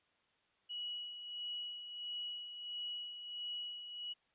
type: tone with tremolo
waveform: sine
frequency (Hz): 2922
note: F#7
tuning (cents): -22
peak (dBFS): -39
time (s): 0.69-4.14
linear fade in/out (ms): 20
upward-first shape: sine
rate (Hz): 1.5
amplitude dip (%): 55
effects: white hiss -75 dBFS RMS until 4.34 s + resampled to 8000 Hz